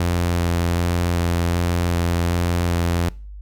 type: tone with vibrato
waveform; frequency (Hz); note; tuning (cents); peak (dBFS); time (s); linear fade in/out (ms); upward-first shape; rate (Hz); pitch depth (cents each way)
sawtooth; 86.4; F2; -18; -14; 0-3.09; 5; square; 1.3; 10
effects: noise-tail reverb RT60 0.4 s tail -23 dB re dry + added 50 Hz sine -33 dBFS peak until 3.41 s